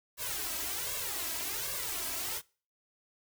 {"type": "noise with flanger", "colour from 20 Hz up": "white", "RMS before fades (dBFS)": -36, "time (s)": [0.17, 2.42], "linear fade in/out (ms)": 50, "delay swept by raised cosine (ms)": [1.8, 3.1], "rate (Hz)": 1.3, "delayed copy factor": 1, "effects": ["noise-tail reverb RT60 0.4 s tail -24 dB re dry"]}